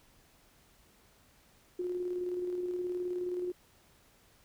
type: tone with tremolo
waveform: sine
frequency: 358.6 Hz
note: F4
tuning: 46 cents sharp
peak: -31 dBFS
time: 1.79-3.52 s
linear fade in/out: 5 ms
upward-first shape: square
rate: 19 Hz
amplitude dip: 30%
effects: pink hiss -64 dBFS RMS until 4.44 s